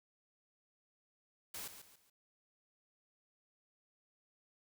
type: noise with echo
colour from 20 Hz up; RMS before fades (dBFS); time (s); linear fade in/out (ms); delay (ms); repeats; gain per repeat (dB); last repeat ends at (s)
white; -45; 1.54-1.68; 5; 140; 3; -9; 2.1
effects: none